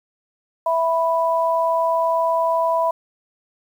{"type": "tone pair together", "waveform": "sine", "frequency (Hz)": [659.3, 987.8], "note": ["E5", "B5"], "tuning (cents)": [0, 0], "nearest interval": "perfect fifth", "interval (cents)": 700, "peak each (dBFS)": -19, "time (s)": [0.66, 2.91], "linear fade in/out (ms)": 5, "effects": ["8-bit"]}